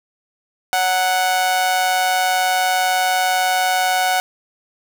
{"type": "tone with amplitude modulation", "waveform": "sawtooth", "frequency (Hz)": 740, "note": "F#5", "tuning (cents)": 0, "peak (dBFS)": -9, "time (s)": [0.73, 4.2], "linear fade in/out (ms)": 0, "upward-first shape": "sine", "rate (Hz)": 182, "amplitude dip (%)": 55, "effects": []}